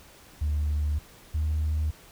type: tone pair in turn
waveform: sine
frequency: 74.5 / 76.99 Hz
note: D2 / D#2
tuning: +25 / -18 cents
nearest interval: minor second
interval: 57 cents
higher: second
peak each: -22 dBFS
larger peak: neither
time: 0.41-0.99 / 1.34-1.91 s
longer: first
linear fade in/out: 10 ms
effects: tanh soft clip ceiling -21 dBFS + pink hiss -52 dBFS RMS until 2.11 s